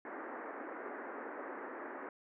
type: band-pass noise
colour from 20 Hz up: pink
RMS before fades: -45 dBFS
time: 0.05-2.09 s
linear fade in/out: 2 ms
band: 260 to 1900 Hz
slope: 48 dB/octave
effects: none